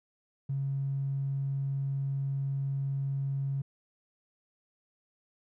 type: tone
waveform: triangle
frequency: 137.4 Hz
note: C#3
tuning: 15 cents flat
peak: -25 dBFS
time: 0.49-3.62 s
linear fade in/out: 10 ms
effects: tanh soft clip ceiling -27 dBFS